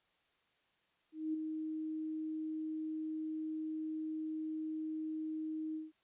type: tone with ADSR envelope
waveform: sine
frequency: 313.6 Hz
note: D#4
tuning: 14 cents sharp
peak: -32 dBFS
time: 1.12-5.92 s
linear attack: 220 ms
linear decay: 8 ms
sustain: -5 dB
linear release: 170 ms
effects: white hiss -75 dBFS RMS until 6.03 s + resampled to 8000 Hz